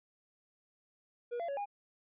triangle tone with pitch steps, 479.8 / 682 / 559 / 814 Hz, A#4 / F5 / C#5 / G#5, +50 / -41 / +14 / -35 cents, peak -33 dBFS, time 1.31-1.658 s, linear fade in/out 20 ms, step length 87 ms, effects resampled to 8000 Hz

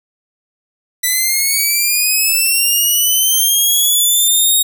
5% pulse linear sweep, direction up, 1975.5 to 3768 Hz, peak -3 dBFS, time 1.03-4.63 s, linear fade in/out 10 ms, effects none

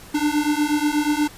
square beating tone pair, 293.7 / 302 Hz, D4 / D4, 0 / +48 cents, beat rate 8.3 Hz, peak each -22 dBFS, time 0.14-1.28 s, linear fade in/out 10 ms, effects pink hiss -43 dBFS RMS until 1.37 s + resampled to 32000 Hz

